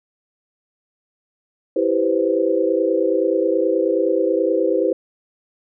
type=chord; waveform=sine; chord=C major seventh; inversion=first; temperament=equal; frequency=329.6 / 392 / 493.9 / 523.3 Hz; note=E4 / G4 / B4 / C5; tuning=0 / 0 / 0 / 0 cents; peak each=-21 dBFS; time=1.76-4.93 s; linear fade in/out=5 ms; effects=none

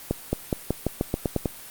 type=accelerating click train; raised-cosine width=2 ms; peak=-9 dBFS; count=10; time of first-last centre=0.11-1.458 s; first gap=220 ms; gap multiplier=0.9; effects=white hiss -42 dBFS RMS until 1.7 s + Opus 32 kbps

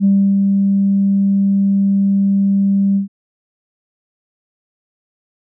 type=tone with ADSR envelope; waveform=sine; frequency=197.3 Hz; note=G3; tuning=11 cents sharp; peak=-7 dBFS; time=0-3.08 s; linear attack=46 ms; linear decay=310 ms; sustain=-3 dB; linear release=120 ms; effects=tanh soft clip ceiling -4 dBFS

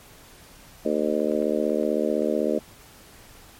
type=harmonic tone; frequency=75.9 Hz; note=D#2; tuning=42 cents flat; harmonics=3 / 4 / 5 / 6 / 7 / 8; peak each=-28 / -28 / -28 / -28 / -28 / -28 dBFS; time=0.85-2.59 s; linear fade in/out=5 ms
type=clicks; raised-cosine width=0.5 ms; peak=-31 dBFS; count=6; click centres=1.2 / 1.318 / 1.423 / 1.698 / 1.832 / 2.222 s
effects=pink hiss -49 dBFS RMS until 3.59 s + MP3 64 kbps

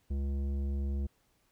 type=tone with tanh clipping; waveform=triangle; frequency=69.4 Hz; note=C#2; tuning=3 cents sharp; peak=-32 dBFS; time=0.1-1.07 s; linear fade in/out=10 ms; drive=16 dB; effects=pink hiss -72 dBFS RMS until 1.51 s

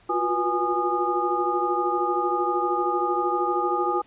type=tone cluster; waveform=sine; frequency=350.2 / 363.1 / 487 / 827 / 1226 Hz; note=F4 / F#4 / B4 / G#5 / D#6; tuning=+5 / -33 / -24 / -8 / -26 cents; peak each=-28 / -29 / -32 / -26 / -26 dBFS; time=0.09-4.02 s; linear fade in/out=10 ms; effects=pink hiss -57 dBFS RMS until 4.06 s + resampled to 8000 Hz

